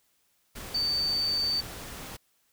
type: tone in noise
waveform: sine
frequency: 4575 Hz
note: D8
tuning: 46 cents flat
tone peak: -25 dBFS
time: 0.74-1.61 s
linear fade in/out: 10 ms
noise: pink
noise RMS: -41 dBFS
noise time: 0.55-2.17 s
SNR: +13 dB
effects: white hiss -70 dBFS RMS until 2.52 s